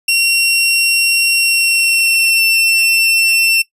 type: tone with pitch glide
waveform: sawtooth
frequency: 2739 to 2698 Hz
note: F7 to E7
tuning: -34 to +40 cents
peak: -7 dBFS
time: 0.08-3.62 s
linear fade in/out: 5 ms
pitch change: -26 cents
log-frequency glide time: 1.36-2.51 s
effects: noise-tail reverb RT60 0.1 s tail -19 dB re dry + resampled to 32000 Hz